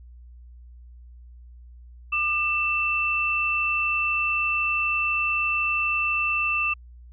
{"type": "tone pair together", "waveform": "sine", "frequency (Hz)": [1201, 2668], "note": ["D6", "E7"], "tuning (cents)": [38, 20], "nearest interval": "octave + major second", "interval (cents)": 1382, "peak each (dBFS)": [-28, -22], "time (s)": [2.12, 6.74], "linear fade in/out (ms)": 10, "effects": ["added 60 Hz sine -43 dBFS peak until 7.12 s"]}